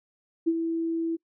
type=tone with ADSR envelope; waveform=sine; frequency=329.8 Hz; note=E4; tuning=1 cent sharp; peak=-18 dBFS; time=0.46-1.17 s; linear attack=19 ms; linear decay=50 ms; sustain=-7 dB; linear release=22 ms; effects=noise-tail reverb RT60 0.1 s tail -25 dB re dry